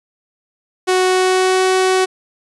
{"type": "tone with pitch glide", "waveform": "sawtooth", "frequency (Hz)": [370, 374.5], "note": ["F#4", "F#4"], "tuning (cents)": [0, 21], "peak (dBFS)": -8, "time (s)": [0.87, 2.06], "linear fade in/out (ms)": 20, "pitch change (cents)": 21, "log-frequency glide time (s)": [1.06, 1.66], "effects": ["resampled to 24000 Hz"]}